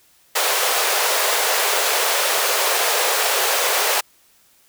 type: high-pass noise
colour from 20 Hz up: pink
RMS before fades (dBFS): -19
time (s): 0.35-4.01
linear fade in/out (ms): 10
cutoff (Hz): 430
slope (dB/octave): 48
effects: white hiss -56 dBFS RMS until 4.68 s